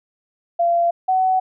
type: tone pair in turn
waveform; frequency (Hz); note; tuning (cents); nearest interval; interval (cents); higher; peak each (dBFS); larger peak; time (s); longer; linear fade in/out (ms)
sine; 686 / 750.3; F5 / F#5; -31 / +24; major second; 155; second; -14 / -14; neither; 0.59-0.91 / 1.08-1.4; neither; 10
effects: none